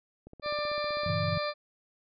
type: click train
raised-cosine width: 2 ms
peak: -34 dBFS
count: 14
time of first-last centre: 0.27-1.098 s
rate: 15.7 Hz
type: harmonic tone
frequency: 593 Hz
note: D5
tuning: 17 cents sharp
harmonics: 1 / 2 / 3 / 4 / 6 / 7 / 8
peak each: -32 / -35 / -41 / -40 / -45 / -41 / -42 dBFS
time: 0.42-1.54 s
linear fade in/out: 50 ms
type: chord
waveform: sine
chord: G diminished seventh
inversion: none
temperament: equal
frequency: 98 / 116.54 / 138.59 / 164.81 Hz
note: G2 / Bb2 / Db3 / Fb3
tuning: 0 / 0 / 0 / 0 cents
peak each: -33 / -37 / -37 / -33 dBFS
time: 1.06-1.38 s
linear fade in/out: 5 ms
effects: none